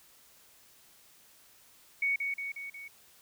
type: tone with echo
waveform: sine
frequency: 2229 Hz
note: C#7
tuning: 9 cents sharp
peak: -26 dBFS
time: 2.02-2.16 s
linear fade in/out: 5 ms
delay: 180 ms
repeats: 4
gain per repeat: -4 dB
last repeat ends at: 2.88 s
effects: white hiss -60 dBFS RMS until 3.21 s